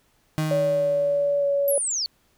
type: tone with exponential decay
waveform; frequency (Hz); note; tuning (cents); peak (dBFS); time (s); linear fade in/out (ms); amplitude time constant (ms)
35% pulse; 155.56; D#3; 0; -19; 0.38-1.67; 0; 280
type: tone with pitch glide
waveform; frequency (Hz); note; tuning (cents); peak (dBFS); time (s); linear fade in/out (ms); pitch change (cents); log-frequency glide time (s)
sine; 571 to 563.5; D5 to C#5; -49 to +28; -19; 0.51-1.78; 2; -23; 1.39-1.45
type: linear sweep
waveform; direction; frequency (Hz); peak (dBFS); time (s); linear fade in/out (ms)
sine; down; 11840 to 4293; -23; 1.68-2.06; 0
effects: pink hiss -64 dBFS RMS until 2.37 s